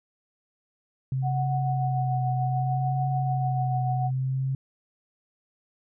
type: tone with vibrato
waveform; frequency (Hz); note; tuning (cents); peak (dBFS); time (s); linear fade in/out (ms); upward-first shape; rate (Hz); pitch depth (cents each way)
sine; 131.3; C3; +6; -24; 1.12-4.55; 2; triangle; 0.64; 45
type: tone with tremolo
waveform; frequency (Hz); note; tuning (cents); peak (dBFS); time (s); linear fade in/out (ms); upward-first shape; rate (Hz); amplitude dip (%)
sine; 740; F#5; 0; -26; 1.22-4.11; 50; triangle; 6.8; 45
effects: none